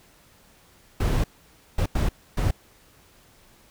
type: noise bursts at uneven times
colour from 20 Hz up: brown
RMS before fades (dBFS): -22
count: 4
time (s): 1-1.24 / 1.78-1.86 / 1.95-2.09 / 2.37-2.51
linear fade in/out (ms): 5
effects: pink hiss -56 dBFS RMS until 3.7 s